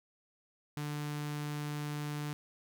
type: tone with notch filter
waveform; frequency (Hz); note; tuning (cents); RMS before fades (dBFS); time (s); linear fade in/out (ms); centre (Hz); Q
sawtooth; 148; D3; +14; -38; 0.77-2.33; 0; 550; 1.9
effects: none